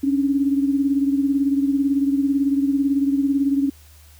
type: beating tone pair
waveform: sine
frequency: 275.6 / 293.6 Hz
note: C#4 / D4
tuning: -10 / 0 cents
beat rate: 18 Hz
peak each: -17 / -24 dBFS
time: 0.03-3.7 s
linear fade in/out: 10 ms
effects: added 76 Hz sine -46 dBFS peak until 4.19 s + white hiss -52 dBFS RMS until 4.19 s